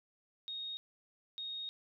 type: tone bursts at uneven times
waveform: sine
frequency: 3729 Hz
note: A#7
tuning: in tune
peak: -39 dBFS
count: 2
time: 0.48-0.77 / 1.38-1.69 s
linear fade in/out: 0 ms
effects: none